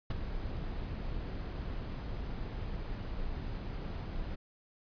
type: noise with ADSR envelope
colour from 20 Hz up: brown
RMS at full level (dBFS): -29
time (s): 0.1-4.36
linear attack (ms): 5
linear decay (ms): 21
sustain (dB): -9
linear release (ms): 16
effects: resampled to 11025 Hz